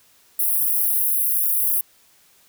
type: high-pass noise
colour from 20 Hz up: white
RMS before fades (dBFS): -20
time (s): 0.39-1.81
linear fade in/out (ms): 5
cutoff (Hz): 10000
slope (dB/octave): 96
effects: white hiss -56 dBFS RMS until 2.48 s